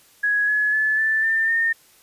sine tone with pitch steps, 1669 / 1699.2 / 1729.9 / 1761.1 / 1792.9 / 1825.3 Hz, G#6 / G#6 / A6 / A6 / A6 / A#6, +8 / +39 / -30 / +1 / +32 / -37 cents, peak -17 dBFS, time 0.23-1.73 s, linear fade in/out 10 ms, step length 250 ms, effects white hiss -54 dBFS RMS until 2.02 s + resampled to 32000 Hz

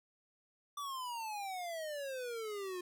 square exponential sweep, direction down, 1174.7 to 353.7 Hz, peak -40 dBFS, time 0.77-2.81 s, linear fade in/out 5 ms, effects none

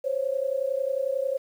sine tone pair together, 523.3 / 554.4 Hz, C5 / C#5, 0 / 0 cents, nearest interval minor second, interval 100 cents, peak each -27 dBFS, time 0.04-1.38 s, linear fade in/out 10 ms, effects 9-bit

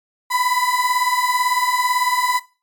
35% pulse beating tone pair, 987.8 / 1005.8 Hz, B5 / B5, 0 / +31 cents, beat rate 18 Hz, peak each -18 dBFS, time 0.3-2.4 s, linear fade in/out 20 ms, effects noise-tail reverb RT60 0.3 s tail -17 dB re dry + MP3 96 kbps

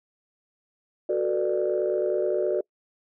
sine chord, B minor seventh, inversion second, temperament just, 370.4 / 444.5 / 493.9 / 592.7 Hz, F#4 / A4 / B4 / D5, +2 / +18 / 0 / +16 cents, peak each -25 / -28 / -31 / -26 dBFS, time 1.09-2.61 s, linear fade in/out 5 ms, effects noise-tail reverb RT60 0.1 s tail -26 dB re dry + tanh soft clip ceiling -14 dBFS

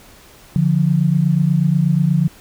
sine tone pair together, 146.04 / 174.3 Hz, D3 / F3, -9 / -3 cents, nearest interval minor third, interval 306 cents, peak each -15 dBFS, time 0.56-2.28 s, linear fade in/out 0 ms, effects pink hiss -45 dBFS RMS until 2.4 s

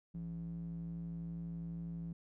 square tone with band-pass filter, 56.1 Hz, A1, 34 cents sharp, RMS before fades -43 dBFS, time 0.14-2.13 s, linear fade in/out 5 ms, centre 180 Hz, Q 5.5, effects none

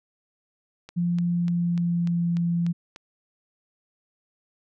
click train, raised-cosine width 0.2 ms, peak -24 dBFS, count 8, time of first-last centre 0.89-2.961 s, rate 3.38 Hz
sine tone with pitch glide, 173.6 to 171.01 Hz, F3 to F3, -10 to -36 cents, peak -21 dBFS, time 0.96-2.73 s, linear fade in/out 20 ms, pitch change -26 cents, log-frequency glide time 1.29-2.35 s
effects none

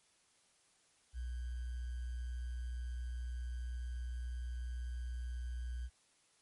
sine tone with sample-and-hold, 61 Hz, B1, 21 cents flat, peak -38 dBFS, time 1.13-5.9 s, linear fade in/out 50 ms, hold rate 1575 Hz, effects white hiss -71 dBFS RMS until 6.41 s + MP3 48 kbps

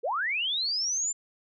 sine linear sweep, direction up, 399.9 to 7300 Hz, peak -26 dBFS, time 0.03-1.13 s, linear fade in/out 20 ms, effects none

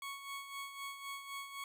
20% pulse tone with tremolo, 1108.7 Hz, C#6, in tune, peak -36 dBFS, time 0.02-1.64 s, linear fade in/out 2 ms, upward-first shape sine, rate 3.9 Hz, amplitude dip 60%, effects none

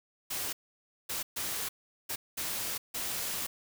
white noise bursts at uneven times, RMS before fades -35 dBFS, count 6, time 0.3-0.53 / 1.09-1.23 / 1.36-1.69 / 2.09-2.16 / 2.37-2.78 / 2.94-3.47 s, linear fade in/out 10 ms, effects none

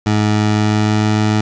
20% pulse tone with pitch glide, 106 to 106.98 Hz, G#2 to A2, +36 to -48 cents, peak -7 dBFS, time 0.06-1.41 s, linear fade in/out 5 ms, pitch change +16 cents, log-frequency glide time 0.48-1.08 s, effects resampled to 16000 Hz + 7-bit

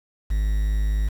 triangle tone with quantisation, 51.91 Hz, G#1, in tune, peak -17 dBFS, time 0.3-1.09 s, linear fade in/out 10 ms, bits 7, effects none

